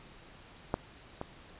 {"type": "clicks", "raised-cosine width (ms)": 1, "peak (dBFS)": [-14, -22], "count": 2, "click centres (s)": [0.741, 1.214], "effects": ["pink hiss -54 dBFS RMS until 1.59 s", "resampled to 8000 Hz"]}